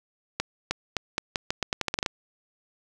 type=accelerating click train; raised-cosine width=0.2 ms; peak=-8 dBFS; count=14; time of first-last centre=0.4-2.062 s; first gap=310 ms; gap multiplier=0.83; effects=none